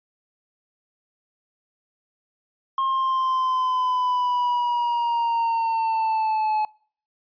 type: linear sweep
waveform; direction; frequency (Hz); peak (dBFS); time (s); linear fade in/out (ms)
triangle; down; 1071 to 854; -18; 2.78-6.65; 2
effects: noise-tail reverb RT60 0.5 s tail -26 dB re dry + resampled to 11025 Hz